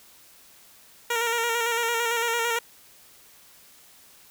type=tone with vibrato; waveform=10% pulse; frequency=466.2 Hz; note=A#4; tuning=in tune; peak=-15 dBFS; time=1.1-2.59 s; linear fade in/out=5 ms; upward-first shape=square; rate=8.9 Hz; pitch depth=31 cents each way; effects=white hiss -53 dBFS RMS until 4.3 s